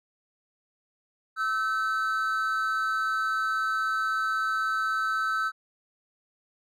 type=tone pair together; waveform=triangle; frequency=1308 / 1524.3 Hz; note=E6 / G6; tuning=-14 / -49 cents; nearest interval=minor third; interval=265 cents; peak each=-25 / -27 dBFS; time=1.36-5.52 s; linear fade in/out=50 ms; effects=none